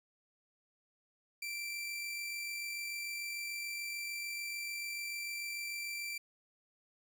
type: tone with amplitude modulation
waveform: sawtooth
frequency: 2347 Hz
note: D7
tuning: 2 cents flat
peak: -34 dBFS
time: 1.42-6.18 s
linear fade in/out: 5 ms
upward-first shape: sine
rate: 46.8 Hz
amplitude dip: 25%
effects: none